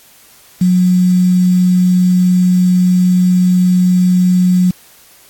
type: tone with quantisation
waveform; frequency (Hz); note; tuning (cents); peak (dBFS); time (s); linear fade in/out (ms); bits
sine; 181.5; F#3; -33; -7; 0.61-4.71; 5; 5
effects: white hiss -44 dBFS RMS until 5.29 s + AAC 64 kbps